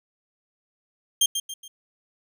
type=tone with echo; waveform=20% pulse; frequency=3191 Hz; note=G7; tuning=30 cents sharp; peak=-11 dBFS; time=1.21-1.26 s; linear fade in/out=5 ms; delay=140 ms; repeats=3; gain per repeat=-8 dB; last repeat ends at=1.68 s; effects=none